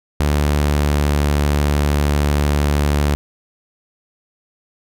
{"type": "tone with pitch glide", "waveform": "sawtooth", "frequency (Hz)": [73.42, 72.91], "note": ["D2", "D2"], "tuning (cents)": [0, -12], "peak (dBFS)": -10, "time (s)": [0.2, 3.15], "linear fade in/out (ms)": 0, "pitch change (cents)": -12, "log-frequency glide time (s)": [0.59, 1.15], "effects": []}